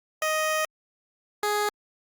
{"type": "tone pair in turn", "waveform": "15% pulse", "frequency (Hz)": [624, 416.5], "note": ["D#5", "G#4"], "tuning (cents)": [5, 5], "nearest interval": "perfect fifth", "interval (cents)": 700, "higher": "first", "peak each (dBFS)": -17, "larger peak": "neither", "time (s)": [[0.22, 0.65], [1.43, 1.69]], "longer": "first", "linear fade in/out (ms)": 2, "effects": ["Opus 48 kbps"]}